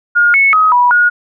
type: tone with pitch steps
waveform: sine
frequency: 1425 / 2202 / 1265 / 977 / 1443 Hz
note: F6 / C#7 / D#6 / B5 / F#6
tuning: +34 / -12 / +28 / -19 / -44 cents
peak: -6 dBFS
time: 0.15-1.1 s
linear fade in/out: 20 ms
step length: 190 ms
effects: none